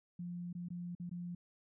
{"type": "tone with dropouts", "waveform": "sine", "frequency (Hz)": 175.2, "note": "F3", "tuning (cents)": 6, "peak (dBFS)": -40, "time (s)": [0.19, 1.35], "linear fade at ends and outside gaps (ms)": 5, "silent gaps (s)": [[0.529, 0.55], [0.686, 0.703], [0.951, 0.998], [1.095, 1.112]], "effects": []}